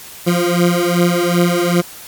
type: beating tone pair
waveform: 20% pulse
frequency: 173.3 / 175.9 Hz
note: F3 / F3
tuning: -13 / +13 cents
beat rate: 2.6 Hz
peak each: -10 dBFS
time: 0.26-1.82 s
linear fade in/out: 20 ms
effects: white hiss -35 dBFS RMS until 2.07 s + MP3 96 kbps